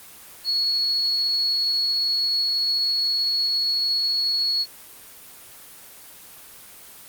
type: tone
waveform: sine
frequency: 4357 Hz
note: C#8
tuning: 31 cents flat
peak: -19 dBFS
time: 0.44-4.66 s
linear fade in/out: 50 ms
effects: white hiss -44 dBFS RMS until 7.08 s + Opus 24 kbps